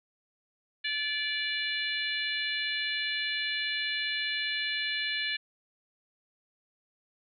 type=harmonic tone with a mistuned harmonic; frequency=585 Hz; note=D5; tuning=7 cents flat; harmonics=3 / 4 / 5 / 6 / 7; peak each=-34 / -35 / -36 / -37 / -37 dBFS; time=0.84-5.37 s; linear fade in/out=10 ms; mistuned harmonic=3; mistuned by=-22 cents; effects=none